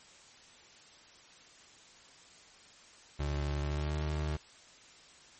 30% pulse tone with pitch glide, 72.2 to 76.05 Hz, D2 to D#2, -29 to -39 cents, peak -29 dBFS, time 3.19-4.37 s, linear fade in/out 10 ms, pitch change +90 cents, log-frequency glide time 3.59-3.97 s, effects white hiss -57 dBFS RMS until 5.39 s + MP3 32 kbps

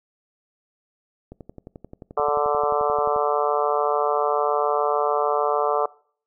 click train, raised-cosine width 2 ms, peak -25 dBFS, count 22, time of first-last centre 1.32-3.162 s, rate 11.4 Hz
harmonic tone, 146.83 Hz, D3, in tune, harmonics 3 / 4 / 5 / 6 / 7 / 8 / 9, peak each -24 / -25 / -25 / -30 / -29 / -26 / -32 dBFS, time 2.17-5.86 s, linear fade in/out 5 ms
effects noise-tail reverb RT60 0.5 s tail -23 dB re dry

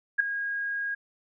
sine tone with ADSR envelope, 1635 Hz, G#6, 28 cents flat, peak -15 dBFS, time 0.18-0.95 s, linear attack 21 ms, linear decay 4 ms, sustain -13 dB, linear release 10 ms, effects none

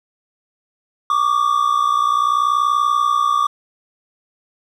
triangle tone pair together, 1136 / 1196.6 Hz, C#6 / D6, +42 / +32 cents, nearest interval minor second, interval 90 cents, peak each -15 dBFS, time 1.1-3.47 s, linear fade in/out 2 ms, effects none

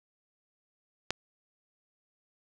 click, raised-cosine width 0.2 ms, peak -11 dBFS, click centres 1.106 s, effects none

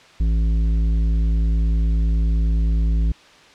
sine tone with tanh clipping, 54.9 Hz, A1, 3 cents flat, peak -17 dBFS, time 0.2-3.12 s, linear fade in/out 5 ms, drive 10 dB, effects white hiss -47 dBFS RMS until 3.54 s + low-pass 4000 Hz 12 dB/octave

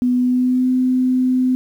sine tone with pitch glide, 248.2 to 255 Hz, B3 to C4, +9 to -44 cents, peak -13 dBFS, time 0.02-1.55 s, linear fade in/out 0 ms, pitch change +47 cents, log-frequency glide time 0.14-0.69 s, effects 8-bit

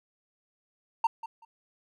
triangle tone with echo, 912 Hz, A#5, 38 cents flat, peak -18 dBFS, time 1.04-1.07 s, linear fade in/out 5 ms, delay 190 ms, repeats 2, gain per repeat -15 dB, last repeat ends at 1.45 s, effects tanh soft clip ceiling -14 dBFS

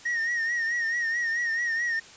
triangle tone with vibrato, 1864.7 Hz, A#6, in tune, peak -23 dBFS, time 0.05-2 s, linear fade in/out 10 ms, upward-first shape triangle, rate 4.6 Hz, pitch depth 72 cents each way, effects white hiss -48 dBFS RMS until 2.16 s + resampled to 16000 Hz

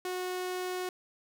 sawtooth tone, 365.6 Hz, F#4, 21 cents flat, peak -29 dBFS, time 0.05-0.89 s, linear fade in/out 2 ms, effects none

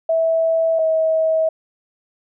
sine tone pair in turn, 653 / 640.7 Hz, E5 / E5, -17 / -49 cents, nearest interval unison, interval 32 cents, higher first, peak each -14 dBFS, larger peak neither, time 0.09-0.79 / 0.79-1.49 s, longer neither, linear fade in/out 5 ms, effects none

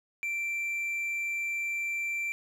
triangle tone, 2349 Hz, D7, in tune, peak -28 dBFS, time 0.23-2.32 s, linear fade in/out 0 ms, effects none

